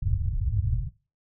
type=low-pass noise; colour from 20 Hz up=white; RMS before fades=-26 dBFS; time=0.02-0.89 s; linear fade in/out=10 ms; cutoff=120 Hz; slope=48 dB/octave; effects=noise-tail reverb RT60 0.3 s tail -17 dB re dry